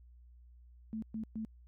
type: tone bursts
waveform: sine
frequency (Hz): 220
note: A3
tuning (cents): 0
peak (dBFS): -36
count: 3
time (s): 0.93-1.449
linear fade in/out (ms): 0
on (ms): 93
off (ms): 120
effects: added 60 Hz sine -55 dBFS peak until 1.67 s